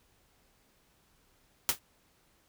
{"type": "noise with exponential decay", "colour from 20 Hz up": "white", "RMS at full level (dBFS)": -23, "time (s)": [1.69, 1.79], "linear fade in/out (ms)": 0, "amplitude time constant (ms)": 21, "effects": ["pink hiss -68 dBFS RMS until 2.48 s"]}